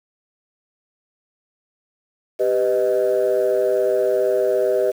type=chord; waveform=sine; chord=G augmented; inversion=none; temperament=equal with one note detuned; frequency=392 / 499.9 / 622.3 Hz; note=G4 / B4 / D#5; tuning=0 / +21 / 0 cents; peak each=-19 dBFS; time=2.39-4.92 s; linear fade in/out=20 ms; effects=tanh soft clip ceiling -10 dBFS + 7-bit